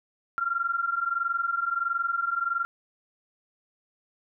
sine tone pair together, 1365.5 / 1387 Hz, F6 / F6, -39 / -12 cents, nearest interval unison, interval 27 cents, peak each -29 / -27 dBFS, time 0.38-2.65 s, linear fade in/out 0 ms, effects none

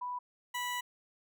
sine / 20% pulse tone pair in turn, 987.8 / 982.3 Hz, B5 / B5, 0 / -10 cents, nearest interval unison, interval 10 cents, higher first, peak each -35 / -29 dBFS, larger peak second, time 0.01-0.19 / 0.54-0.81 s, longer second, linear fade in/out 10 ms, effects none

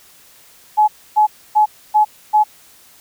sine tone bursts, 850 Hz, G#5, 40 cents sharp, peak -8 dBFS, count 5, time 0.77-2.44 s, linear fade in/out 20 ms, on 110 ms, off 280 ms, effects white hiss -47 dBFS RMS until 3 s

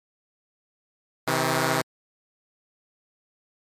5% pulse tone pair together, 130.81 / 160.15 Hz, C3 / E3, 0 / -50 cents, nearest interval major third, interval 350 cents, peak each -13 dBFS, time 1.27-1.82 s, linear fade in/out 10 ms, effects MP3 64 kbps

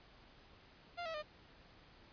sawtooth tone with pitch steps, 696 / 649.4 / 605.9 Hz, F5 / E5 / D#5, -6 / -26 / -46 cents, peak -37 dBFS, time 0.97-1.228 s, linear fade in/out 20 ms, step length 86 ms, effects pink hiss -62 dBFS RMS until 2.12 s + resampled to 11025 Hz

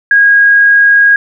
sine tone, 1639 Hz, G#6, 23 cents flat, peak -3 dBFS, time 0.11-1.16 s, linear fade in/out 2 ms, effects none

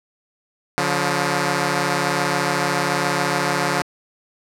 5% pulse tone pair together, 143.4 / 177.5 Hz, D3 / F3, -41 / +28 cents, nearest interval major third, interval 369 cents, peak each -10 dBFS, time 0.78-3.82 s, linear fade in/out 0 ms, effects low-pass 10000 Hz 12 dB/octave

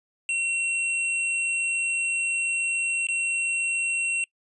square tone with dropouts, 2727 Hz, F7, 42 cents flat, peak -24 dBFS, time 0.29-4.24 s, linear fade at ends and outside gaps 1 ms, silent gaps 3.069-3.086 s, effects noise-tail reverb RT60 0.1 s tail -24 dB re dry + resampled to 24000 Hz

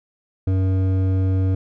triangle tone with hard clipping, 94.4 Hz, F#2, 35 cents sharp, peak -18 dBFS, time 0.47-1.55 s, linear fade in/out 5 ms, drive 14 dB, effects none

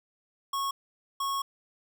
square tone bursts at uneven times, 1100 Hz, C#6, 14 cents flat, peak -29 dBFS, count 2, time 0.53-0.71 / 1.2-1.42 s, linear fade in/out 5 ms, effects none

